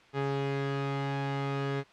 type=tone pair together; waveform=sawtooth; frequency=138.59 / 415.3 Hz; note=C#3 / G#4; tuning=0 / 0 cents; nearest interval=octave + perfect fifth; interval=1900 cents; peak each=-27 / -30 dBFS; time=0.13-1.84 s; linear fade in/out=50 ms; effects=white hiss -57 dBFS RMS until 1.92 s + low-pass 3000 Hz 12 dB/octave